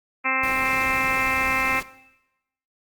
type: harmonic tone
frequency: 262.9 Hz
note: C4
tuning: 8 cents sharp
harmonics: 1 / 2 / 3 / 4 / 5 / 6 / 7 / 8 / 9 / 10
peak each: -34 / -36 / -32 / -28 / -29 / -35 / -31 / -25 / -29 / -27 dBFS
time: 0.24-1.81 s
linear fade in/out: 20 ms
type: noise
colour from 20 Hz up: pink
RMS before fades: -35 dBFS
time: 0.43-1.83 s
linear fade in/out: 5 ms
effects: noise-tail reverb RT60 0.9 s tail -17 dB re dry + Opus 48 kbps